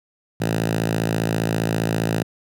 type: tone with high-pass filter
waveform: 5% pulse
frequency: 55 Hz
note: A1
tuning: in tune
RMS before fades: -22 dBFS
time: 0.4-2.23 s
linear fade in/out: 10 ms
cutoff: 130 Hz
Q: 3.1
effects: none